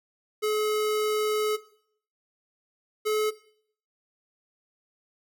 square tone pair in turn, 426.6 / 428.9 Hz, G#4 / A4, +46 / -44 cents, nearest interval unison, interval 10 cents, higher second, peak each -24 dBFS, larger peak neither, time 0.42-1.57 / 3.05-3.31 s, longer first, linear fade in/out 20 ms, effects noise-tail reverb RT60 0.6 s tail -17 dB re dry

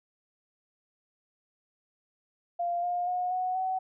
sine tone with pitch steps, 695 / 708.8 / 722.8 / 737.2 / 751.8 Hz, F5 / F5 / F#5 / F#5 / F#5, -9 / +25 / -41 / -7 / +27 cents, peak -27 dBFS, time 2.59-3.79 s, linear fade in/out 10 ms, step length 240 ms, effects none

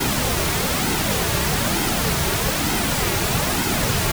pink noise with flanger, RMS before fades -21 dBFS, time 0-4.12 s, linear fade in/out 10 ms, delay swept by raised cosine 1.7 to 4 ms, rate 1.1 Hz, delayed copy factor -0.55, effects none

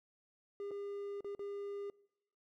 triangle tone with dropouts, 403.4 Hz, G4, 50 cents sharp, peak -38 dBFS, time 0.6-1.9 s, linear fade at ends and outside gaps 1 ms, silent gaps 0.709-0.714 / 1.207-1.245 / 1.35-1.393 s, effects noise-tail reverb RT60 0.8 s tail -23 dB re dry

